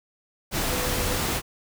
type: tone in noise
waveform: sine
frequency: 498.4 Hz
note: B4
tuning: 16 cents sharp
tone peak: -34 dBFS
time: 0.67-1.21 s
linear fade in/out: 50 ms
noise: pink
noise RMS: -26 dBFS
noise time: 0.51-1.42 s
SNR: -11 dB
effects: none